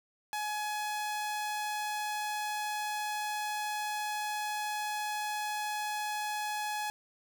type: tone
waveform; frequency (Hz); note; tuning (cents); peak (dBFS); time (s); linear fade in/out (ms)
sawtooth; 843; G#5; +26; -29; 0.33-6.9; 0
effects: none

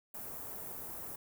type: band-stop noise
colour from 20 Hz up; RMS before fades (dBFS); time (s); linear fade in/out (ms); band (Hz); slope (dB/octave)
white; -44; 0.14-1.16; 5; 940 to 15000; 12
effects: none

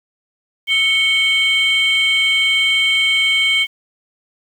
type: tone pair together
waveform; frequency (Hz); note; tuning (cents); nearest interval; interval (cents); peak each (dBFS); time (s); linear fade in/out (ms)
sine; 2218 / 3137; C#7 / G7; 0 / +1; tritone; 601; -13; 0.67-3.67; 50
effects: tanh soft clip ceiling -9 dBFS + 7-bit

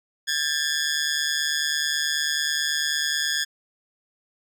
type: ring-modulated tone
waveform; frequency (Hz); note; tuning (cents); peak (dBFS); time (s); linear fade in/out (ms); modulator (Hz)
15% pulse; 1688; G#6; +28; -13; 0.27-3.45; 20; 74.6
effects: resampled to 32000 Hz

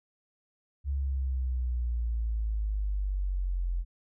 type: exponential sweep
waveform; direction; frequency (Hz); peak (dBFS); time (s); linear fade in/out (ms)
sine; down; 70.4 to 42.83; -27; 0.84-3.85; 50
effects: none

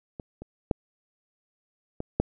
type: clicks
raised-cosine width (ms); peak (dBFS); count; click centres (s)
2; -23 / -26 / -9 / -18 / -8; 5; 0.198 / 0.42 / 0.712 / 2.004 / 2.2
effects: none

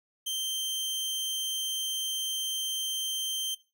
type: tone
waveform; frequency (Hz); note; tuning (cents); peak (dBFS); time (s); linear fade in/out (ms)
sawtooth; 3136; G7; 0; -27; 0.26-3.55; 10
effects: noise-tail reverb RT60 0.3 s tail -18 dB re dry

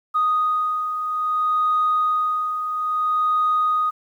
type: beating tone pair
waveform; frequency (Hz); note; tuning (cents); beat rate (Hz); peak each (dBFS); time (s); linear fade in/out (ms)
sine; 1243 / 1243.6; D#6 / D#6; -2 / -1; 0.6; -26 / -18; 0.14-3.91; 20
effects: tanh soft clip ceiling -12 dBFS + 9-bit

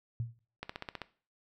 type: tone with exponential decay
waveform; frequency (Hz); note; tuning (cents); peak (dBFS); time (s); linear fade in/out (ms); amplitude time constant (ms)
sine; 116.54; A#2; 0; -29; 0.2-0.39; 0; 40
type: click train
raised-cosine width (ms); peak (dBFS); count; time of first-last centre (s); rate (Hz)
0.3; -22; 7; 0.63-1.017; 15.5
effects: noise-tail reverb RT60 0.4 s tail -17 dB re dry

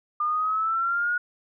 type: exponential sweep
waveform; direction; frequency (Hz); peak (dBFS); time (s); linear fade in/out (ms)
sine; up; 1202 to 1455; -22; 0.2-1.18; 5
effects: none

